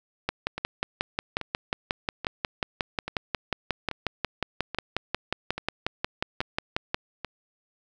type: two click trains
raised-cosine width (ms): 0.3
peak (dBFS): -9 / -16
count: 38 / 9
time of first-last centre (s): 0.29-6.945 / 0.58-7.247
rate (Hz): 5.56 / 1.2
effects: none